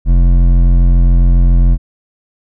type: tone with hard clipping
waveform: sine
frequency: 43.65 Hz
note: F1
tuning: in tune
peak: -7 dBFS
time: 0.05-1.78 s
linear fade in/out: 50 ms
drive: 10 dB
effects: none